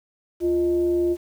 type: tone with frequency modulation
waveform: sine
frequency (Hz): 348.9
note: F4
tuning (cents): -2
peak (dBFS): -18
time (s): 0.4-1.17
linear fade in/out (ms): 50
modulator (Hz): 273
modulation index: 0.35
effects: high-pass 80 Hz 12 dB/octave + 8-bit